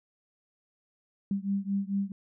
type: beating tone pair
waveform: sine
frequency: 196 / 200.5 Hz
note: G3 / G3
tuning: 0 / +39 cents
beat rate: 4.5 Hz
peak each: -30 / -31 dBFS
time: 1.31-2.12 s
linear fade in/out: 2 ms
effects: none